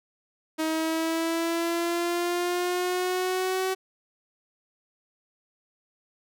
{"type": "linear sweep", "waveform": "sawtooth", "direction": "up", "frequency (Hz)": [315.8, 378.5], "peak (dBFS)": -21, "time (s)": [0.58, 3.75], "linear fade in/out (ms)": 20, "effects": []}